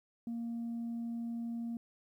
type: tone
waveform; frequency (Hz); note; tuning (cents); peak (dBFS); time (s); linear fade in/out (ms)
sine; 233.1; A#3; 0; -34; 0.27-1.77; 2
effects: tanh soft clip ceiling -34 dBFS + 12-bit